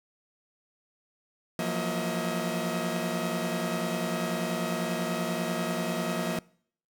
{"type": "tone cluster", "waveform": "sawtooth", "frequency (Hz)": [171.5, 181.7, 233.4, 637], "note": ["F3", "F#3", "A#3", "D#5"], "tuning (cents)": [-31, -31, 2, 41], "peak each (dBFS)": -30, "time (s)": [1.59, 6.39], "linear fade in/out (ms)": 2, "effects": ["noise-tail reverb RT60 0.6 s tail -24 dB re dry"]}